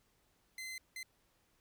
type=tone bursts at uneven times; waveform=sawtooth; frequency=2060 Hz; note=C7; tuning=28 cents flat; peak=-39 dBFS; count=2; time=0.58-0.78 / 0.96-1.03 s; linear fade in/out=2 ms; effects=pink hiss -74 dBFS RMS until 1.6 s